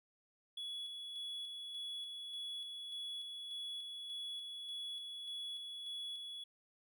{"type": "tone with tremolo", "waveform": "triangle", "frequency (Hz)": 3385, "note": "G#7", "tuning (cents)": 32, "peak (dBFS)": -40, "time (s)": [0.57, 6.44], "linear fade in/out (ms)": 5, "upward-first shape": "square", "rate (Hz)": 1.7, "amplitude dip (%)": 30, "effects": []}